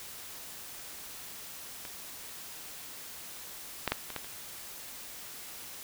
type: clicks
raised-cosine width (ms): 0.3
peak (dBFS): -26 / -12 / -11 / -24 / -18 / -30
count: 6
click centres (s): 1.852 / 3.877 / 3.92 / 4.103 / 4.163 / 4.245
effects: white hiss -45 dBFS RMS until 5.83 s